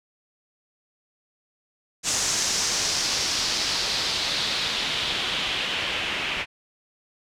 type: noise with low-pass filter sweep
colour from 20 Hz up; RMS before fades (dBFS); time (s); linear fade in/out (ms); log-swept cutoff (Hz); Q
white; -26; 2.03-6.46; 50; 6800 to 2600; 2.5
effects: none